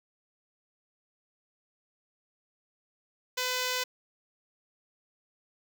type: tone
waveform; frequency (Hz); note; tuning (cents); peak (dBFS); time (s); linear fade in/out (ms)
5% pulse; 504; B4; +35; -17; 3.37-3.84; 10
effects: none